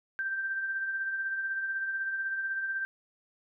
sine tone with tremolo, 1568 Hz, G6, in tune, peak -28 dBFS, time 0.19-2.85 s, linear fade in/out 0 ms, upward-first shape triangle, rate 16 Hz, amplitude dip 45%, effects none

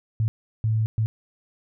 sine tone bursts at uneven times, 110.2 Hz, A2, 3 cents sharp, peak -19 dBFS, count 3, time 0.2-0.28 / 0.64-0.86 / 0.98-1.06 s, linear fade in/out 0 ms, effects none

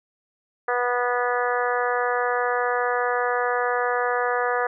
harmonic tone, 244.9 Hz, B3, 14 cents flat, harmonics 2 / 3 / 4 / 5 / 6 / 7 / 8, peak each -25 / -27 / -30 / -28 / -31 / -29 / -36 dBFS, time 0.68-4.67 s, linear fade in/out 5 ms, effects none

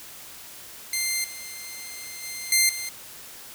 10% pulse tone with level steps, 2093 Hz, C7, in tune, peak -15 / -28 / -24 / -8 / -21 dBFS, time 0.93-2.89 s, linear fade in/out 2 ms, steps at 1.24 / 2.23 / 2.52 / 2.69 s, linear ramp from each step 2 ms, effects white hiss -43 dBFS RMS until 3.54 s

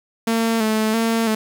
sawtooth tone with vibrato, 222.5 Hz, A3, 20 cents sharp, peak -13 dBFS, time 0.27-1.35 s, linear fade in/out 5 ms, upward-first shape square, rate 1.5 Hz, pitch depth 37 cents each way, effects 7-bit

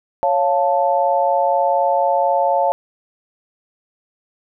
sine chord, Db augmented, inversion none, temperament equal, 554.4 / 698.5 / 880 Hz, Db5 / F5 / A5, 0 / 0 / 0 cents, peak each -18 dBFS, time 0.23-2.72 s, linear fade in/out 0 ms, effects none

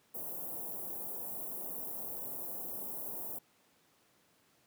white band-stop noise, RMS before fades -41 dBFS, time 0.14-3.39 s, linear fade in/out 10 ms, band 810 to 12000 Hz, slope 24 dB/octave, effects pink hiss -69 dBFS RMS until 4.66 s + high-pass 150 Hz 12 dB/octave

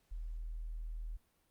sine tone, 39.92 Hz, D#1, 45 cents sharp, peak -39 dBFS, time 0.11-1.17 s, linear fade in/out 10 ms, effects pink hiss -75 dBFS RMS until 1.5 s + Opus 48 kbps

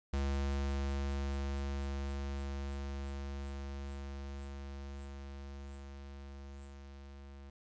square tone with level ramp, 69.3 Hz, C#2, in tune, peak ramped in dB -32 to -50 dBFS, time 0.13-7.5 s, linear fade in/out 5 ms, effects resampled to 16000 Hz + 11-bit

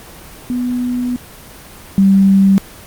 sine tone pair in turn, 246.9 / 194.61 Hz, B3 / G3, 0 / -12 cents, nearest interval major third, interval 412 cents, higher first, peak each -15 / -6 dBFS, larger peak second, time 0.5-1.16 / 1.98-2.58 s, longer first, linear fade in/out 0 ms, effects pink hiss -36 dBFS RMS until 2.86 s + Opus 24 kbps

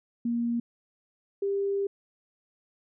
sine tone pair in turn, 235.7 / 397.4 Hz, A#3 / G4, +19 / +24 cents, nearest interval major sixth, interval 905 cents, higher second, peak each -25 dBFS, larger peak neither, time 0.25-0.6 / 1.42-1.87 s, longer second, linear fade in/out 5 ms, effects none

